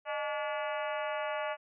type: harmonic tone with a mistuned harmonic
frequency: 287.6 Hz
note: D4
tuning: 36 cents flat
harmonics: 2 / 3 / 4 / 5 / 6 / 7 / 8 / 9 / 10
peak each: -35 / -39 / -41 / -43 / -45 / -46 / -47 / -48 / -49 dBFS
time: 0.05-1.57 s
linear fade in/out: 50 ms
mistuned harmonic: 2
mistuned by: +110 cents
effects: none